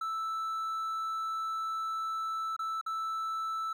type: tone with dropouts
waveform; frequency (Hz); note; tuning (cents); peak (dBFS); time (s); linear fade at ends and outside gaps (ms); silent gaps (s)
triangle; 1318.5; E6; 0; -30; 0.01-3.73; 5; 2.565-2.591 / 2.813-2.862
effects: 12-bit